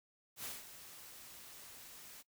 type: noise with ADSR envelope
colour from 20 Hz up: white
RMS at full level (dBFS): -43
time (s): 0.36-2.23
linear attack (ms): 83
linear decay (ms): 180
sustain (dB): -11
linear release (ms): 25
effects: noise-tail reverb RT60 0.1 s tail -20 dB re dry